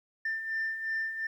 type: beating tone pair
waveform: sine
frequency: 1786 / 1788.8 Hz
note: A6 / A6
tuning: +25 / +28 cents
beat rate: 2.8 Hz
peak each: -37 / -30 dBFS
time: 0.25-1.27 s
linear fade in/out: 5 ms
effects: tanh soft clip ceiling -26 dBFS + 11-bit